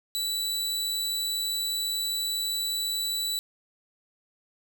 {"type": "tone", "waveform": "sawtooth", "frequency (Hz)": 3951, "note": "B7", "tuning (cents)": 0, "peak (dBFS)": -24, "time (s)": [0.15, 3.39], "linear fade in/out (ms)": 0, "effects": []}